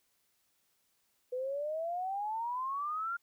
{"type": "exponential sweep", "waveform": "sine", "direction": "up", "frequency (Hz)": [493.9, 1414], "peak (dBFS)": -33, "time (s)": [1.32, 3.17], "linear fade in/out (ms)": 10, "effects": ["white hiss -75 dBFS RMS until 3.22 s"]}